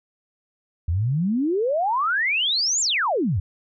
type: exponential two-way sweep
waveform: sine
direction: up then down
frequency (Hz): 77.78 to 7500 to 77.78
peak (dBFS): -19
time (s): 0.88-3.4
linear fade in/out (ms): 5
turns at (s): 2.81
effects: none